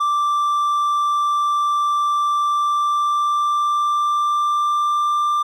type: tone with pitch glide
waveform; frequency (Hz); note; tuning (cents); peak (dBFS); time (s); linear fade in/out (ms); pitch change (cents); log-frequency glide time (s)
triangle; 1174.7 to 1186.3; D6 to D6; 0 to +17; -14; 0-5.43; 10; +17; 2.39-5.32
effects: none